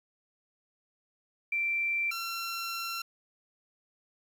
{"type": "tone pair in turn", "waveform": ["sine", "15% pulse"], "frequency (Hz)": [2349, 1359.4], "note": ["D7", "F6"], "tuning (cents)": [0, -47], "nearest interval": "major sixth", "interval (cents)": 947, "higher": "first", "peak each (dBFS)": [-27, -27], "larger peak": "neither", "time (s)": [[1.52, 2.11], [2.11, 3.02]], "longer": "second", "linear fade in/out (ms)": 5, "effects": ["10-bit"]}